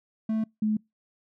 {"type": "tone pair in turn", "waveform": ["triangle", "sine"], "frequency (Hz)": [220, 214.4], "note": ["A3", "A3"], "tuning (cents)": [0, -45], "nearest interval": "unison", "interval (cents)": 45, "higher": "first", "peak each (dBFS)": -22, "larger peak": "neither", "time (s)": [[0.29, 0.44], [0.62, 0.77]], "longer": "neither", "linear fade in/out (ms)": 5, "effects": ["noise-tail reverb RT60 0.2 s tail -26 dB re dry"]}